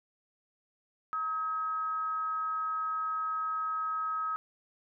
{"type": "tone with frequency modulation", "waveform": "sine", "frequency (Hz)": 1276, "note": "D#6", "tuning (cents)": 43, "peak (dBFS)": -30, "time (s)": [1.13, 4.36], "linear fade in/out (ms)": 0, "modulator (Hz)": 342, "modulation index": 0.24, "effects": []}